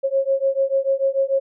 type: beating tone pair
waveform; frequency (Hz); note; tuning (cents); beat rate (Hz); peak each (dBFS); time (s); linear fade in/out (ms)
sine; 539 / 545.8; C#5 / C#5; -49 / -27; 6.8; -20; 0.03-1.4; 20
effects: none